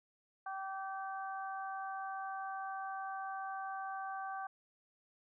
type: harmonic tone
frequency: 386.4 Hz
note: G4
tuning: 25 cents flat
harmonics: 2 / 3 / 4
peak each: -41 / -45 / -47 dBFS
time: 0.46-4.47 s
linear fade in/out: 5 ms
effects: none